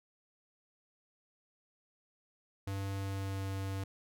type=tone with pitch glide; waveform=square; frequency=98 to 96.99 Hz; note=G2 to G2; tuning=0 to -18 cents; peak=-36 dBFS; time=2.67-3.84 s; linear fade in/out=5 ms; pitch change=-18 cents; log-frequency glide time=2.93-3.44 s; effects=none